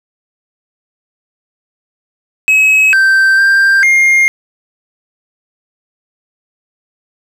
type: tone with pitch steps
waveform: triangle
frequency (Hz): 2561 / 1560 / 1583 / 2124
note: D#7 / G6 / G6 / C7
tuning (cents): +49 / -9 / +17 / +25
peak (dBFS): -4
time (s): 2.48-4.28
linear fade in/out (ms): 0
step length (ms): 450
effects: none